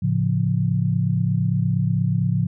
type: chord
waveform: sine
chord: A augmented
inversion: none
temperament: equal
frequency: 110 / 138.59 / 174.61 Hz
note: A2 / C#3 / E#3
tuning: 0 / 0 / 0 cents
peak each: -22 dBFS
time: 0.02-2.47 s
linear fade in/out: 10 ms
effects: none